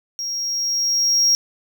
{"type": "tone with level ramp", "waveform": "triangle", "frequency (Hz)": 5600, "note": "F8", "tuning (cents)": 4, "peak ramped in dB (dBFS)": [-23, -11], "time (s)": [0.19, 1.35], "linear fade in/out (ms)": 0, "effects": []}